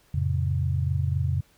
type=tone cluster; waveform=sine; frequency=88 / 111.3 / 135.7 Hz; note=F2 / A2 / C#3; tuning=+14 / +20 / -36 cents; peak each=-25 / -31 / -26 dBFS; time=0.14-1.41 s; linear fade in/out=5 ms; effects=pink hiss -61 dBFS RMS until 1.57 s